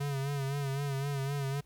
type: tone with vibrato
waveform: square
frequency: 139.2 Hz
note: C#3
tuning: 8 cents sharp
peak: -32 dBFS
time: 0-1.61 s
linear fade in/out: 10 ms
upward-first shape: sine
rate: 3.9 Hz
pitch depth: 55 cents each way
effects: added 50 Hz sine -61 dBFS peak until 1.65 s + pink hiss -69 dBFS RMS until 1.65 s